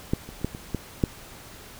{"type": "clicks", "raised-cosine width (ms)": 3, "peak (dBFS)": [-9, -25, -30, -12, -23, -13, -7], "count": 7, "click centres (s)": [0.135, 0.29, 0.415, 0.446, 0.549, 0.747, 1.038], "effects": ["pink hiss -45 dBFS RMS until 1.79 s"]}